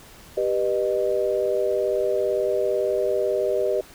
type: chord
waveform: sine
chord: G augmented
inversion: none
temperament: just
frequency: 392 / 490 / 612.5 Hz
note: G4 / B4 / D#5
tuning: 0 / -14 / -27 cents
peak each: -24 / -25 / -24 dBFS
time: 0.37-3.81 s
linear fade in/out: 5 ms
effects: pink hiss -47 dBFS RMS until 3.94 s